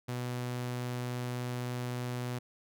sawtooth tone, 123.47 Hz, B2, in tune, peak -30 dBFS, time 0.08-2.39 s, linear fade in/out 10 ms, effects none

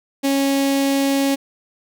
sawtooth tone with notch filter, 275.3 Hz, C#4, 12 cents flat, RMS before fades -18 dBFS, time 0.23-1.36 s, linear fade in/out 20 ms, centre 1300 Hz, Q 1.2, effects none

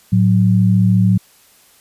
sine tone pair together, 109.97 / 184.1 Hz, A2 / F#3, 0 / -8 cents, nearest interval major sixth, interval 892 cents, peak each -12 dBFS, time 0.12-1.18 s, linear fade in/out 10 ms, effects white hiss -50 dBFS RMS until 1.8 s + resampled to 32000 Hz

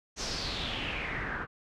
pink noise with low-pass filter sweep, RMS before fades -35 dBFS, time 0.16-1.47 s, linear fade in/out 50 ms, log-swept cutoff 6100 to 1400 Hz, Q 4.4, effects none

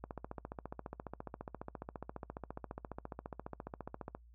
click train, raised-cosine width 1 ms, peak -28 dBFS, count 61, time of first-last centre 0.04-4.15 s, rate 14.6 Hz, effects noise-tail reverb RT60 0.1 s tail -23 dB re dry + added 58 Hz sine -57 dBFS peak until 4.34 s

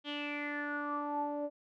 sawtooth tone with low-pass filter sweep, 292.1 Hz, D4, 9 cents flat, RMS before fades -37 dBFS, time 0.04-1.5 s, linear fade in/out 50 ms, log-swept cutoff 3300 to 620 Hz, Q 8.1, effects none

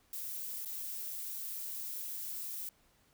violet noise with dropouts, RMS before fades -41 dBFS, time 0.13-2.69 s, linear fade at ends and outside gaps 1 ms, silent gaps 0.649-0.657 s, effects pink hiss -69 dBFS RMS until 3.13 s

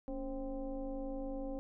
sine tone with frequency modulation, 278.6 Hz, C#4, 9 cents sharp, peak -37 dBFS, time 0.08-1.59 s, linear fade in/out 0 ms, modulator 253 Hz, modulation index 1.3, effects none

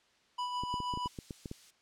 square tone with tremolo, 987.8 Hz, B5, in tune, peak -33 dBFS, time 0.38-1.08 s, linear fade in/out 10 ms, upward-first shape sine, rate 6.3 Hz, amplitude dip 40%
clicks, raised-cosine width 3 ms, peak -27 dBFS, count 10, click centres 0.636 / 0.741 / 0.803 / 0.938 / 0.974 / 1.059 / 1.188 / 1.308 / 1.458 / 1.514 s
violet noise, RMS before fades -45 dBFS, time 1.05-1.71 s, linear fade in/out 10 ms
effects white hiss -68 dBFS RMS until 1.81 s + low-pass 5000 Hz 12 dB/octave

